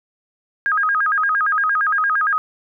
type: tone with vibrato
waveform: sine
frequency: 1429 Hz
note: F6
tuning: 39 cents sharp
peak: -15 dBFS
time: 0.66-2.38 s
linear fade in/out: 0 ms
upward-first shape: square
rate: 8.7 Hz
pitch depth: 220 cents each way
effects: none